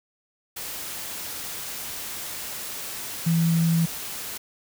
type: tone in noise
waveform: sine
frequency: 165.8 Hz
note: E3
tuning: 10 cents sharp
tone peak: -18 dBFS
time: 3.26-3.86 s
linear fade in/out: 10 ms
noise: white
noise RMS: -34 dBFS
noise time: 0.56-4.38 s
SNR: +13 dB
effects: none